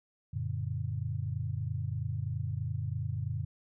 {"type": "chord", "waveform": "sine", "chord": "Gb augmented", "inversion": "none", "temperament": "just", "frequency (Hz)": [92.5, 115.62, 144.53], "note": ["Gb2", "Bb2", "D3"], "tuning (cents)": [0, -14, -27], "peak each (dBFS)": [-36, -35, -37], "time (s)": [0.33, 3.45], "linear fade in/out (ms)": 10, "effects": []}